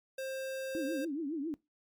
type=tone; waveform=square; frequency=530 Hz; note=C5; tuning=22 cents sharp; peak=-37 dBFS; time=0.18-1.05 s; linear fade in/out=5 ms
type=tone with vibrato; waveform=sine; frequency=302.8 Hz; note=D#4; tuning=47 cents flat; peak=-33 dBFS; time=0.75-1.54 s; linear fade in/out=0 ms; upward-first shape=triangle; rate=7.2 Hz; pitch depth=230 cents each way
effects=noise-tail reverb RT60 0.2 s tail -21 dB re dry + MP3 96 kbps